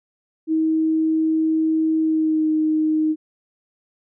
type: tone with pitch glide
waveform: sine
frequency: 317.9 to 311.5 Hz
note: D#4 to D#4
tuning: +37 to +2 cents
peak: -16 dBFS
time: 0.47-3.16 s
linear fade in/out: 50 ms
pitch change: -35 cents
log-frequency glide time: 2-2.49 s
effects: none